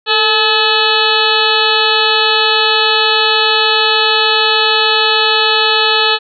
harmonic tone with a mistuned harmonic, 430 Hz, A4, 40 cents flat, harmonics 1 / 2 / 3 / 4 / 6 / 7 / 8 / 9 / 10, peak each -18 / -18 / -18 / -18 / -18 / -18 / -18 / -18 / -18 dBFS, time 0.06-6.19 s, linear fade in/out 50 ms, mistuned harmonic 1, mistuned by +53 cents, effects none

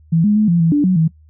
sine tone with pitch steps, 164.5 / 208.4 / 213.7 / 171.2 / 164.7 / 291.9 / 184.9 / 160.8 Hz, E3 / G#3 / G#3 / F3 / E3 / D4 / F#3 / E3, -3 / +6 / +50 / -34 / -1 / -10 / -1 / -43 cents, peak -10 dBFS, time 0.12-1.08 s, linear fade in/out 10 ms, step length 120 ms, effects noise-tail reverb RT60 0.1 s tail -20 dB re dry + added 77 Hz sine -44 dBFS peak until 1.29 s

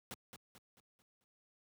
pink noise with echo, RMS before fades -45 dBFS, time 0.11-0.14 s, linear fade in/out 0 ms, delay 220 ms, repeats 5, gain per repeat -7 dB, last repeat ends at 1.24 s, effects high-pass 100 Hz 12 dB/octave

